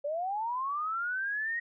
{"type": "linear sweep", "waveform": "sine", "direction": "up", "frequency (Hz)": [560, 1895], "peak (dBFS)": -30, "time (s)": [0.04, 1.6], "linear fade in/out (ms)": 10, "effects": []}